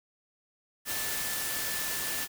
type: tone in noise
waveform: sine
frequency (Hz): 1754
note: A6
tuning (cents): -6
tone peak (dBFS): -40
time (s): 0.85-2.28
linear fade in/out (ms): 50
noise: white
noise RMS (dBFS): -33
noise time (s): 0.85-2.28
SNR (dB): -10
effects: none

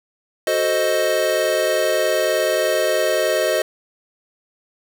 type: chord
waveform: square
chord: F# diminished seventh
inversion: none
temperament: equal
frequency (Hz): 370 / 440 / 523.3 / 622.3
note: F#4 / A4 / C5 / Eb5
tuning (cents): 0 / 0 / 0 / 0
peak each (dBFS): -26 / -26 / -23 / -20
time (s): 0.47-3.62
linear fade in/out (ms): 2
effects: none

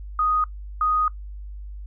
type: tone pair in turn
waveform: sine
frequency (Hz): 1244.5 / 1244.5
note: D#6 / D#6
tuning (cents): 0 / 0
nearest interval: unison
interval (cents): 0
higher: neither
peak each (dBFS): -18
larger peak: neither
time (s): 0.19-0.44 / 0.81-1.08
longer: second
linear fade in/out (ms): 2
effects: noise-tail reverb RT60 0.1 s tail -21 dB re dry + added 50 Hz sine -33 dBFS peak until 1.86 s

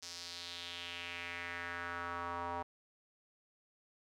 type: tone with band-pass filter sweep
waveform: square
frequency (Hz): 86.6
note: F2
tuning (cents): -14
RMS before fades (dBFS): -43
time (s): 0.02-2.63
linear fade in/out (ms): 10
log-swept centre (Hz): 5500 to 890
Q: 2.9
effects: none

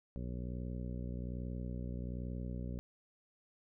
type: harmonic tone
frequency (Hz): 61.2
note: B1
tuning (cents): -15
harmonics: 1 / 2 / 3 / 4 / 5 / 6 / 7 / 8 / 9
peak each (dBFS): -41 / -44 / -45 / -48 / -56 / -57 / -56 / -60 / -56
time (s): 0.16-2.79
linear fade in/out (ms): 0
effects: none

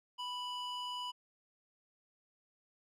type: tone with band-pass filter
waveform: square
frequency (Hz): 987.8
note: B5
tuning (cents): 0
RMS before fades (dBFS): -41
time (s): 0.18-1.12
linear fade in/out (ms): 20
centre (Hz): 2400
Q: 1.6
effects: none

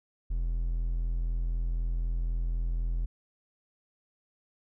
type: tone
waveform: triangle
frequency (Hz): 41.98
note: E1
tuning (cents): +32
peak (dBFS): -25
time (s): 0.3-3.06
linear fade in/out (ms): 10
effects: none

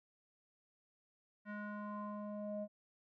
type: tone with low-pass filter sweep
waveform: square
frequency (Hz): 208.1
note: G#3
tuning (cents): +4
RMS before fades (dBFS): -44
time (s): 1.45-2.68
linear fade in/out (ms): 50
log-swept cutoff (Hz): 1700 to 580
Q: 4.5
effects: none

